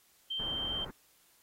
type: tone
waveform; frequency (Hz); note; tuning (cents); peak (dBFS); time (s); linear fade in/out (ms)
sine; 3136; G7; 0; -33; 0.3-0.85; 10
type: low-pass noise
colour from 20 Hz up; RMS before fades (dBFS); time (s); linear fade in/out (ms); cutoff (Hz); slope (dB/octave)
pink; -44; 0.39-0.91; 10; 1600; 24
effects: white hiss -66 dBFS RMS until 1.42 s + AAC 48 kbps